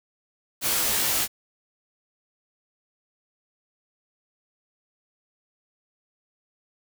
white noise with comb filter, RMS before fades -24 dBFS, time 0.61-1.28 s, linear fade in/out 50 ms, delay 17 ms, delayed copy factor -0.8, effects none

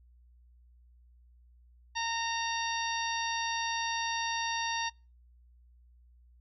harmonic tone with a mistuned harmonic, 920 Hz, A#5, 23 cents flat, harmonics 1 / 2 / 3 / 4 / 5 / 6, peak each -34 / -37 / -39 / -40 / -41 / -42 dBFS, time 1.95-4.9 s, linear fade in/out 20 ms, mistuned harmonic 6, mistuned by +47 cents, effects noise-tail reverb RT60 0.3 s tail -25 dB re dry + added 60 Hz sine -57 dBFS peak until 6.4 s

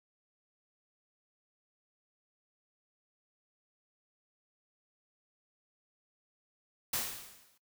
white noise with exponential decay, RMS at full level -31 dBFS, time 6.93-7.58 s, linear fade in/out 5 ms, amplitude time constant 140 ms, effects noise-tail reverb RT60 0.1 s tail -18 dB re dry

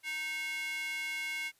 square tone with high-pass filter, 310.9 Hz, D#4, 1 cent flat, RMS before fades -37 dBFS, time 0.03-1.52 s, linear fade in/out 50 ms, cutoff 2100 Hz, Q 4.8, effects white hiss -69 dBFS RMS until 1.59 s + resampled to 32000 Hz

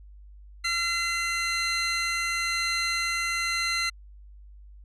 25% pulse tone pair together, 1367 / 2050 Hz, F6 / C7, -37 / -36 cents, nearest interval perfect fifth, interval 701 cents, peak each -27 / -23 dBFS, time 0.64-3.9 s, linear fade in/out 10 ms, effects added 50 Hz sine -45 dBFS peak until 4.84 s + resampled to 22050 Hz

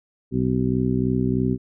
harmonic tone, 63.2 Hz, B1, 41 cents sharp, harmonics 1 / 2 / 3 / 4 / 5 / 6, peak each -32 / -24 / -25 / -23 / -34 / -27 dBFS, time 0.31-1.58 s, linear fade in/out 50 ms, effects none

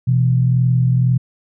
sine tone pair together, 125.33 / 167.3 Hz, B2 / E3, +26 / +26 cents, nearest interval perfect fourth, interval 500 cents, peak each -12 / -20 dBFS, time 0.07-1.18 s, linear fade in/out 10 ms, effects none

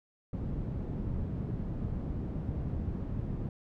white low-pass noise, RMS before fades -35 dBFS, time 0.33-3.49 s, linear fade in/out 2 ms, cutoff 160 Hz, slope 12 dB/octave, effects none

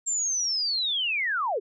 sine linear sweep, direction down, 7459 to 353.9 Hz, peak -24 dBFS, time 0.06-1.6 s, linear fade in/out 20 ms, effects none

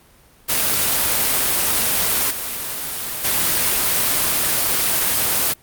white noise with level steps, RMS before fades -18 / -26 / -18 dBFS, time 0.48-5.54 s, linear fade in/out 20 ms, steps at 2.3 / 3.24 s, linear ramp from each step 10 ms, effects pink hiss -51 dBFS RMS until 5.62 s + Opus 32 kbps

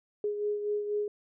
sine beating tone pair, 415.3 / 419.4 Hz, G#4 / G#4, 0 / +17 cents, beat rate 4.1 Hz, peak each -29 / -38 dBFS, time 0.24-1.08 s, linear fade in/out 2 ms, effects none

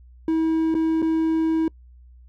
triangle tone with dropouts, 321.9 Hz, E4, 41 cents flat, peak -16 dBFS, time 0.28-1.68 s, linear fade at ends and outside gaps 2 ms, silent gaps 0.743-0.75 / 1.02-1.025 s, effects noise-tail reverb RT60 0.1 s tail -26 dB re dry + added 61 Hz sine -45 dBFS peak until 2.28 s

